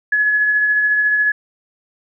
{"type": "tone with tremolo", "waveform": "sine", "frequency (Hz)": 1697, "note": "G#6", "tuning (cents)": 37, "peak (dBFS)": -11, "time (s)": [0.12, 1.32], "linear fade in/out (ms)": 5, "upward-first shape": "triangle", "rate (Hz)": 14, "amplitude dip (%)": 35, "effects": []}